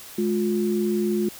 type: tone pair together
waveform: sine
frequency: 211.3 / 355.4 Hz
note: G#3 / F4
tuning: +30 / +30 cents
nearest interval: major sixth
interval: 900 cents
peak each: -23 dBFS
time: 0.18-1.29 s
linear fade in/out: 5 ms
effects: white hiss -42 dBFS RMS until 1.39 s